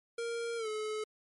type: tone with pitch glide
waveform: square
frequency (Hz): 466.2 to 430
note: A#4 to A4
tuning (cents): 0 to -40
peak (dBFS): -35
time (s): 0.18-1.04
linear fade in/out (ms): 5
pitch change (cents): -140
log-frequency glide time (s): 0.57-0.68
effects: MP3 48 kbps